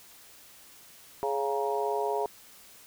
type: harmonic tone with a mistuned harmonic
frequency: 139.5 Hz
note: C#3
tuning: 11 cents sharp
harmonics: 3 / 4 / 5 / 6 / 7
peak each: -30 / -36 / -33 / -38 / -33 dBFS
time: 1.23-2.26 s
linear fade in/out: 0 ms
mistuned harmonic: 7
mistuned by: -63 cents
effects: white hiss -53 dBFS RMS until 2.86 s